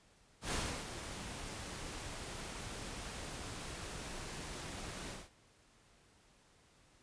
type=noise with ADSR envelope; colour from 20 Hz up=pink; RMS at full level=-36 dBFS; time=0.41-5.3 s; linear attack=110 ms; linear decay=320 ms; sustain=-9 dB; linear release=190 ms; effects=pink hiss -67 dBFS RMS until 7.02 s + resampled to 22050 Hz